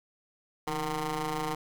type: ring-modulated tone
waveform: 15% pulse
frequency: 150.7 Hz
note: D3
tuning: 45 cents sharp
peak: -21 dBFS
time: 0.67-1.55 s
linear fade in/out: 5 ms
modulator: 616 Hz
effects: none